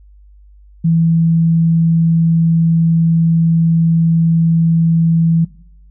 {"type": "tone", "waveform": "sine", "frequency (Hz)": 164.81, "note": "E3", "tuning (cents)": 0, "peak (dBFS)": -9, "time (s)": [0.84, 5.45], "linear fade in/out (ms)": 10, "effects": ["noise-tail reverb RT60 0.7 s tail -20 dB re dry", "added 50 Hz sine -40 dBFS peak until 5.9 s"]}